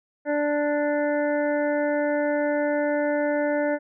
harmonic tone, 293.7 Hz, D4, in tune, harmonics 1 / 2 / 3 / 5 / 6 / 7, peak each -26 / -23 / -33 / -34 / -35 / -40 dBFS, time 0.25-3.79 s, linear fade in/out 50 ms, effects none

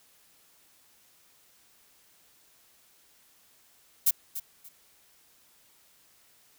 violet noise with echo, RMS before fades -21 dBFS, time 4.06-4.11 s, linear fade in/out 10 ms, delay 290 ms, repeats 2, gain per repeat -13 dB, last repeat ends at 4.69 s, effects white hiss -62 dBFS RMS until 6.58 s

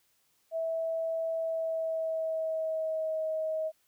sine tone with pitch glide, 653 to 632.6 Hz, E5 to D#5, -17 to +29 cents, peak -29 dBFS, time 0.51-3.72 s, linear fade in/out 50 ms, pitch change -54 cents, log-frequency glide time 1.37-3.25 s, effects white hiss -71 dBFS RMS until 3.87 s

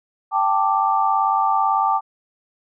sine chord, G suspended second, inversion none, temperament just, 784 / 882 / 1176 Hz, G5 / A5 / D6, 0 / +4 / +2 cents, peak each -20 dBFS, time 0.31-2.01 s, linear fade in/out 50 ms, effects none

